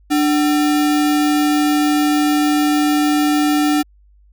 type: tone with sample-and-hold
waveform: sine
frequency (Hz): 296.7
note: D4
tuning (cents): +18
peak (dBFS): -12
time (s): 0.1-3.83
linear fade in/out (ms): 20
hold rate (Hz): 1050
effects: added 50 Hz sine -47 dBFS peak until 4.32 s